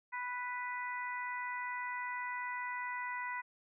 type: harmonic tone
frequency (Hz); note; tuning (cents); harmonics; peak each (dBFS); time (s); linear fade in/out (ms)
493.9; B4; 0; 2 / 3 / 4 / 5; -40 / -45 / -41 / -52; 0.12-3.42; 20
effects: none